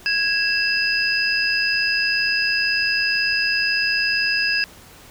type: tone cluster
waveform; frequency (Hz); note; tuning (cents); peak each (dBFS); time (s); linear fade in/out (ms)
sine; 1653 / 2654 / 4981; G#6 / E7 / D#8; -9 / +11 / +1; -22; 0.06-4.64; 0
effects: pink hiss -45 dBFS RMS until 5.1 s